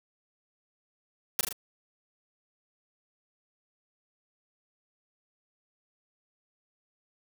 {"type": "noise with echo", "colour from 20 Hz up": "white", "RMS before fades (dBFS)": -25, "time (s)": [1.39, 1.41], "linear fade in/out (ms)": 2, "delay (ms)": 39, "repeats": 3, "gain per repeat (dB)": -4, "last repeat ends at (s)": 1.527, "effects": []}